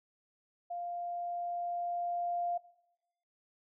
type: tone with level ramp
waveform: sine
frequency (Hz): 698.5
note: F5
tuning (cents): 0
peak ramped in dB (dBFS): -36 to -30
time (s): 0.7-2.58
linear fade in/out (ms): 10
effects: noise-tail reverb RT60 0.9 s tail -20 dB re dry